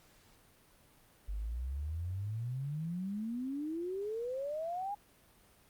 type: exponential sweep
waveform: sine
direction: up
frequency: 48.14 to 830.6 Hz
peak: -35 dBFS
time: 1.28-4.95 s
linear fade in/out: 10 ms
effects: pink hiss -64 dBFS RMS until 5.69 s + Opus 48 kbps